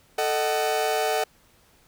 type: tone cluster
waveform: 40% pulse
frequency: 441 / 618 / 749 Hz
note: A4 / D#5 / F#5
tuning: +4 / -12 / +21 cents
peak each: -26 / -27 / -25 dBFS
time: 0.18-1.24 s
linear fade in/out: 5 ms
effects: pink hiss -59 dBFS RMS until 1.87 s